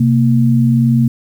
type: tone pair together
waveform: sine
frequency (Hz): 129.5 / 230.7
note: C3 / A#3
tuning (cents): -17 / -18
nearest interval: minor seventh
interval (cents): 999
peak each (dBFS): -11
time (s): 0-1.08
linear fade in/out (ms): 5
effects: 7-bit